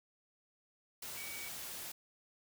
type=tone in noise; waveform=sine; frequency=2268 Hz; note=C#7; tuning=39 cents sharp; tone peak=-47 dBFS; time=1.17-1.49 s; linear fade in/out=5 ms; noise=white; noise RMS=-45 dBFS; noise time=1.02-1.92 s; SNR=-5 dB; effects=none